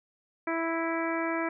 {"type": "harmonic tone", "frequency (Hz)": 329.6, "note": "E4", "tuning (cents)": 0, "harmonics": [1, 2, 3, 4, 5, 6, 7], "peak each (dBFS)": [-31, -34, -36, -37, -38, -39, -39], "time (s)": [0.47, 1.49], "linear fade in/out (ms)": 5, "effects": []}